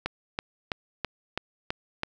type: click train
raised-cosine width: 0.3 ms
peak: -12 dBFS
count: 7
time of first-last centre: 0.06-2.034 s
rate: 3.04 Hz
effects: none